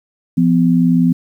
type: tone pair together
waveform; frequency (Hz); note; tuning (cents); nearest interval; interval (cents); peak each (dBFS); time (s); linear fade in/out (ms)
sine; 171.7 / 251.7; F3 / B3; -29 / +33; perfect fifth; 662; -12; 0.37-1.13; 10
effects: 8-bit